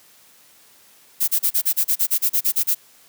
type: noise bursts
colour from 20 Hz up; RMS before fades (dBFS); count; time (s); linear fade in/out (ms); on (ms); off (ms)
violet; -18; 14; 1.2-2.749; 20; 80; 33
effects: white hiss -52 dBFS RMS until 3.08 s + high-pass 100 Hz 12 dB/octave